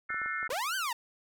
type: chord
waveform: sine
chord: F# half-diminished seventh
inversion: third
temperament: just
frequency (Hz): 1332 / 1480 / 1776 / 2131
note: E6 / F#6 / A6 / C7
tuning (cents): +18 / 0 / +16 / +31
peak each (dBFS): -37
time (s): 0.09-0.48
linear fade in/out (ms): 10
type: clicks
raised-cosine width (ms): 1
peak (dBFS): -34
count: 7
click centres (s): 0.104 / 0.144 / 0.217 / 0.26 / 0.429 / 0.493 / 0.527
type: linear two-way sweep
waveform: sawtooth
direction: up then down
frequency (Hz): 454.1 to 1589 to 880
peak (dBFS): -27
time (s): 0.5-0.93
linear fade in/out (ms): 5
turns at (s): 0.76
effects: none